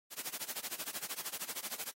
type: noise with tremolo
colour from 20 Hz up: white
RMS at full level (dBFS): -38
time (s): 0.1-1.93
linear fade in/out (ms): 50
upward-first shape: sine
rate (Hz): 13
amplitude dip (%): 95
effects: high-pass 200 Hz 12 dB/octave + AAC 48 kbps